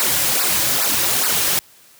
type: noise with flanger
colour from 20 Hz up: white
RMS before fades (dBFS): -18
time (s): 0-1.59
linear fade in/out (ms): 0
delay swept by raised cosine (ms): 0.3 to 4.7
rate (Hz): 2.4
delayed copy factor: -0.9
effects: white hiss -49 dBFS RMS until 1.99 s + high-pass 60 Hz 12 dB/octave